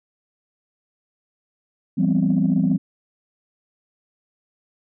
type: chord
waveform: sine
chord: C major seventh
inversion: first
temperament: equal with one note detuned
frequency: 169.15 / 196 / 246.9 / 261.6 Hz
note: E3 / G3 / B3 / C4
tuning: +45 / 0 / 0 / 0 cents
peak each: -20 / -19 / -24 / -21 dBFS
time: 1.97-2.78 s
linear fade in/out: 20 ms
effects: tanh soft clip ceiling -9 dBFS